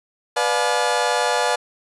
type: chord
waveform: 30% pulse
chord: B diminished seventh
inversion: none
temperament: just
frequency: 493.9 / 592.7 / 711.2 / 853.4 Hz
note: B4 / D5 / F5 / Ab5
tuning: 0 / +16 / +31 / +47 cents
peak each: -21 / -22 / -21 / -20 dBFS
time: 0.36-1.56 s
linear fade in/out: 10 ms
effects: resampled to 24000 Hz